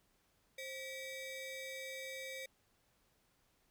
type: ring-modulated tone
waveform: 30% pulse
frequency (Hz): 1413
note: F6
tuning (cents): +20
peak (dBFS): -38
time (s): 0.58-2.46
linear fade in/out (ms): 5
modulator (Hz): 885
effects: pink hiss -75 dBFS RMS until 3.7 s